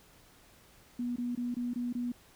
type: tone bursts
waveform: sine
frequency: 242.9 Hz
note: B3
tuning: 29 cents flat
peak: -31 dBFS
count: 6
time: 0.99-2.12 s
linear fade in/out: 5 ms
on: 170 ms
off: 22 ms
effects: pink hiss -60 dBFS RMS until 2.35 s